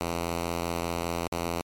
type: tone with dropouts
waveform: 5% pulse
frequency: 85.1 Hz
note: F2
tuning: 44 cents flat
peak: -17 dBFS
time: 0.01-1.61 s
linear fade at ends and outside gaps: 0 ms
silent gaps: 1.275-1.322 s
effects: MP3 64 kbps